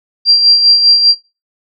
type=tone with tremolo; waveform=sine; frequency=4739 Hz; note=D8; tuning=15 cents sharp; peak=-3 dBFS; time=0.25-1.15 s; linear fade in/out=50 ms; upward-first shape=sine; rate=5 Hz; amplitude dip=55%; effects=noise-tail reverb RT60 0.3 s tail -24 dB re dry